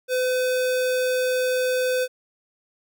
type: tone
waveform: square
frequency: 507 Hz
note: B4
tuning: 45 cents sharp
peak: -21 dBFS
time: 0.08-2.08 s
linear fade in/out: 50 ms
effects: none